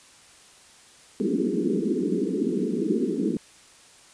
pink band-pass noise, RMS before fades -25 dBFS, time 1.2-3.37 s, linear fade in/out 0 ms, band 180 to 440 Hz, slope 96 dB/octave, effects white hiss -52 dBFS RMS until 4.13 s + resampled to 22050 Hz

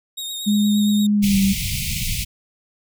sawtooth tone with vibrato, 3729 Hz, A#7, in tune, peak -24 dBFS, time 0.17-1.07 s, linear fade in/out 10 ms, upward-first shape triangle, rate 8.6 Hz, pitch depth 37 cents each way
sine tone with pitch glide, 207.7 to 194.91 Hz, G#3 to G3, 0 to -10 cents, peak -14 dBFS, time 0.46-1.54 s, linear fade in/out 20 ms, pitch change -110 cents, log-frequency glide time 1.15-1.39 s
pink band-stop noise, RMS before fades -24 dBFS, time 1.22-2.25 s, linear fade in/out 20 ms, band 210 to 2100 Hz, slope 96 dB/octave
effects none

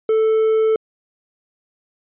triangle tone with hard clipping, 440 Hz, A4, in tune, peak -14 dBFS, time 0.09-0.76 s, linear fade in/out 2 ms, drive 6 dB, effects resampled to 8000 Hz

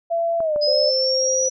sine tone with pitch glide, 673 to 592.7 Hz, E5 to D5, +36 to +16 cents, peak -18 dBFS, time 0.1-0.91 s, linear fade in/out 20 ms, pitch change -220 cents, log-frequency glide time 0.39-0.56 s
clicks, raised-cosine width 1 ms, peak -20 dBFS, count 2, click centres 0.404 / 0.561 s
sine linear sweep, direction up, 5000 to 5900 Hz, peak -19 dBFS, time 0.61-1.5 s, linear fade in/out 20 ms
sine tone, 523.3 Hz, C5, in tune, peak -20 dBFS, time 0.67-1.49 s, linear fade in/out 10 ms
effects none

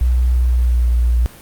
sine tone with pitch glide, 61.74 to 59.53 Hz, B1 to A#1, 0 to +37 cents, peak -11 dBFS, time 0.01-1.26 s, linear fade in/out 0 ms, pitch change -63 cents, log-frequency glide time 0.37-0.94 s, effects pink hiss -40 dBFS RMS until 1.41 s + Opus 32 kbps

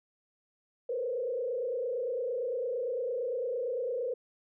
sine tone with frequency modulation, 494.5 Hz, B4, 2 cents sharp, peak -30 dBFS, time 0.89-4.14 s, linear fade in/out 5 ms, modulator 28.8 Hz, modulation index 1.3, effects none

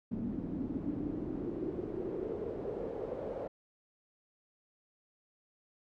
brown noise with band-pass filter sweep, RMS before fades -38 dBFS, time 0.11-3.48 s, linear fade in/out 10 ms, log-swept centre 230 to 550 Hz, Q 4.8, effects none

